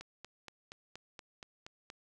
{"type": "click train", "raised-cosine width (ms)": 0.2, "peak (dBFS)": -29, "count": 9, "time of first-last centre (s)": [0.01, 1.901], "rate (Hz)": 4.23, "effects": []}